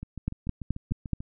two click trains, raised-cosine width 5 ms, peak -14 / -24 dBFS, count 5 / 9, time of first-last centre 0.28-1.133 / 0.03-1.205 s, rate 4.69 / 6.81 Hz, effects none

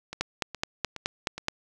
two click trains, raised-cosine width 0.2 ms, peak -19 / -9 dBFS, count 4 / 7, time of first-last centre 0.13-1.38 / 0.21-1.484 s, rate 2.4 / 4.71 Hz, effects none

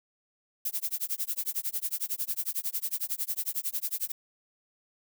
violet noise with tremolo, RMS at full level -29 dBFS, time 0.65-4.12 s, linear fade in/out 5 ms, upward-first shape sine, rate 11 Hz, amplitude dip 100%, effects none

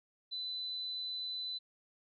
sine tone, 4006 Hz, B7, 24 cents sharp, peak -37 dBFS, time 0.31-1.59 s, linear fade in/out 20 ms, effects none

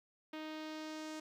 sawtooth tone with low-pass filter sweep, 311.1 Hz, D#4, in tune, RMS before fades -45 dBFS, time 0.33-1.2 s, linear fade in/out 5 ms, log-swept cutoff 3300 to 7200 Hz, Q 1.5, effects 12-bit

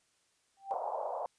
sine tone with exponential growth, 784 Hz, G5, in tune, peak -28 dBFS, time 0.57-0.74 s, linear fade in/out 1 ms, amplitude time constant 36 ms
pink band-pass noise, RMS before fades -37 dBFS, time 0.71-1.26 s, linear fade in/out 0 ms, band 540 to 950 Hz, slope 48 dB/octave
effects white hiss -73 dBFS RMS until 1.38 s + resampled to 22050 Hz

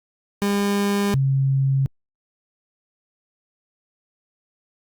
30% pulse / sine tone pair in turn, 201.8 / 135.47 Hz, G#3 / C#3, -49 / -39 cents, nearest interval perfect fifth, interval 690 cents, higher first, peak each -16 dBFS, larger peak neither, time 0.42-1.14 / 1.14-1.86 s, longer neither, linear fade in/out 0 ms, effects Opus 48 kbps

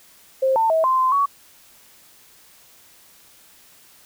sine tone with pitch steps, 529 / 897 / 644 / 1041 / 1035 / 1124 Hz, C5 / A5 / E5 / C6 / C6 / C#6, +19 / +33 / -41 / -9 / -19 / +24 cents, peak -15 dBFS, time 0.42-1.26 s, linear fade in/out 10 ms, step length 140 ms, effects white hiss -51 dBFS RMS until 4.05 s

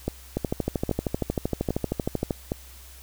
two click trains, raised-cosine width 2 ms, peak -12 / -11 dBFS, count 4 / 26, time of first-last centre 0.08-2.519 / 0.37-2.308 s, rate 1.23 / 12.9 Hz, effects added 64 Hz sine -46 dBFS peak until 3.02 s + white hiss -49 dBFS RMS until 3.02 s

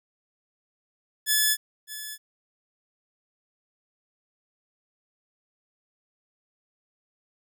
5% pulse tone with echo, 1723 Hz, A6, 37 cents flat, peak -9 dBFS, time 1.26-1.57 s, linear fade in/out 50 ms, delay 610 ms, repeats 1, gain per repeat -15 dB, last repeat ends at 2.18 s, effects none

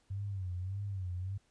sine tone with vibrato, 95.1 Hz, F#2, 48 cents sharp, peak -35 dBFS, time 0.1-1.38 s, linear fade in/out 10 ms, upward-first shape sine, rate 1.7 Hz, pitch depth 110 cents each way, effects pink hiss -72 dBFS RMS until 1.5 s + resampled to 22050 Hz

